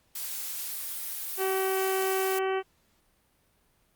blue noise, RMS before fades -35 dBFS, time 0.15-2.39 s, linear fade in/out 5 ms
harmonic tone, 381.7 Hz, G4, 46 cents flat, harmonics 1 / 2 / 3 / 4 / 5 / 6 / 7 / 8, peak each -27 / -33 / -37 / -39 / -41 / -43 / -44 / -45 dBFS, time 1.37-2.63 s, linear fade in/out 50 ms
effects pink hiss -68 dBFS RMS until 3.95 s + Opus 48 kbps

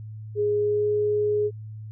sine tone with pitch glide, 415.3 to 418.4 Hz, G#4 to G#4, 0 to +13 cents, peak -20 dBFS, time 0.35-1.51 s, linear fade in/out 50 ms, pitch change +13 cents, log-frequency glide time 0.58-0.89 s, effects added 108 Hz sine -35 dBFS peak until 1.91 s

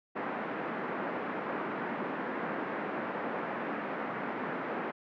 pink band-pass noise, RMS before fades -36 dBFS, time 0.15-4.92 s, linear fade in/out 20 ms, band 210 to 1900 Hz, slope 24 dB/octave, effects none

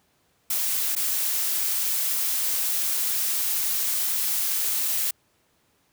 blue noise with dropouts, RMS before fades -25 dBFS, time 0.5-5.11 s, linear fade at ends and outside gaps 5 ms, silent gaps 0.953-0.963 s, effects pink hiss -66 dBFS RMS until 5.92 s + high-pass 80 Hz 12 dB/octave

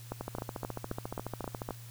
two click trains, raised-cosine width 1 ms, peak -22 / -21 dBFS, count 22 / 7, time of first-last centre 0.21-1.689 / 0.12-1.707 s, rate 14.2 / 3.78 Hz, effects added 117 Hz sine -46 dBFS peak until 1.9 s + white hiss -54 dBFS RMS until 1.9 s

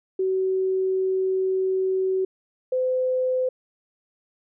sine tone pair in turn, 377.7 / 511.4 Hz, F#4 / C5, +36 / -40 cents, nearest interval perfect fourth, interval 524 cents, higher second, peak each -20 / -20 dBFS, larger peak neither, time 0.19-2.25 / 2.72-3.49 s, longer first, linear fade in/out 5 ms, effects none

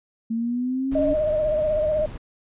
sine linear sweep, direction up, 223.9 to 288.2 Hz, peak -22 dBFS, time 0.3-1.14 s, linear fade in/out 10 ms
brown noise, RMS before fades -34 dBFS, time 0.91-2.18 s, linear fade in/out 10 ms
sine tone with vibrato, 614 Hz, D#5, 23 cents flat, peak -19 dBFS, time 0.95-2.06 s, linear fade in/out 5 ms, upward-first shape triangle, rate 16 Hz, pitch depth 49 cents each way
effects resampled to 8000 Hz

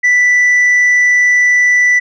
sine tone, 1975.5 Hz, B6, in tune, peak -4 dBFS, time 0.03-2 s, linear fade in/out 20 ms, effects tanh soft clip ceiling -6 dBFS

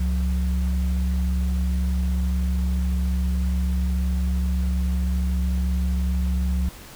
sine tone pair together, 67.9 / 181.27 Hz, C#2 / F#3, -35 / -35 cents, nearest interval octave + perfect fourth, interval 1700 cents, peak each -20 / -28 dBFS, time 0-6.69 s, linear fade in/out 5 ms, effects pink hiss -43 dBFS RMS until 6.95 s

